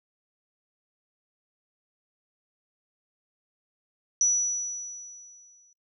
sine tone with exponential decay, 5900 Hz, F#8, 6 cents flat, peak -18 dBFS, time 4.21-5.73 s, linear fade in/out 1 ms, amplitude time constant 330 ms, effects noise-tail reverb RT60 0.2 s tail -25 dB re dry

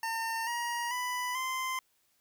25% pulse tone with pitch steps, 907 / 948.8 / 992.5 / 1038.3 Hz, A#5 / A#5 / B5 / C6, -48 / +30 / +8 / -14 cents, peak -28 dBFS, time 0.03-1.79 s, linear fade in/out 2 ms, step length 440 ms, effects white hiss -72 dBFS RMS until 2.2 s

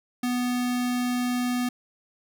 square tone with notch filter, 246.9 Hz, B3, in tune, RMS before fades -26 dBFS, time 0.23-1.69 s, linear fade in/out 5 ms, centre 510 Hz, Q 1.2, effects none

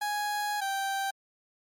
30% pulse tone pair in turn, 830.6 / 782.4 Hz, G#5 / G5, 0 / -4 cents, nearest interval minor second, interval 104 cents, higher first, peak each -26 dBFS, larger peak neither, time 0.01-0.61 / 0.61-1.11 s, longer first, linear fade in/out 10 ms, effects MP3 64 kbps

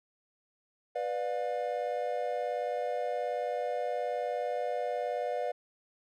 triangle chord, B diminished, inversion none, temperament just, 493.9 / 592.7 / 711.2 Hz, B4 / D5 / F5, 0 / +16 / +31 cents, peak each -33 dBFS, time 0.95-5.52 s, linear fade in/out 10 ms, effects none

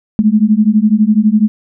sine beating tone pair, 207.7 / 219.7 Hz, G#3 / A3, 0 / -2 cents, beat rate 12 Hz, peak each -10 dBFS, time 0.19-1.48 s, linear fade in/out 0 ms, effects none

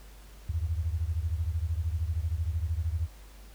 sine beating tone pair, 77.7 / 90.7 Hz, D#2 / F#2, -2 / -34 cents, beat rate 13 Hz, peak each -29 / -32 dBFS, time 0.49-3.07 s, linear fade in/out 5 ms, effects added 50 Hz sine -47 dBFS peak until 3.54 s + pink hiss -56 dBFS RMS until 3.54 s

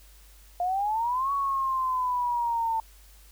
sine exponential two-way sweep, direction up then down, 698.5 to 1124 to 894 Hz, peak -24 dBFS, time 0.6-2.8 s, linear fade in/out 2 ms, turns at 1.32 s, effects added 50 Hz sine -51 dBFS peak until 3.31 s + white hiss -57 dBFS RMS until 3.31 s

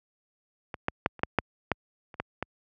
clicks, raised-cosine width 0.5 ms, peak -19 / -10 / -7 / -28 / -7 / -6 / -9 / -29 / -15 / -15 dBFS, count 10, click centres 0.742 / 0.884 / 1.061 / 1.193 / 1.234 / 1.387 / 1.717 / 2.142 / 2.2 / 2.426 s, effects high-pass 60 Hz 12 dB/octave

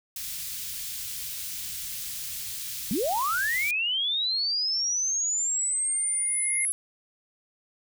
white band-stop noise, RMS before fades -35 dBFS, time 0.16-3.71 s, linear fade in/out 2 ms, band 120 to 2900 Hz, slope 12 dB/octave
sine linear sweep, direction up, 174.61 to 10870 Hz, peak -24 dBFS, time 2.91-6.72 s, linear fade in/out 0 ms
sine tone with exponential growth, 2114 Hz, C7, 17 cents sharp, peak -27 dBFS, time 5.36-6.65 s, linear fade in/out 1 ms, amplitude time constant 280 ms
effects none

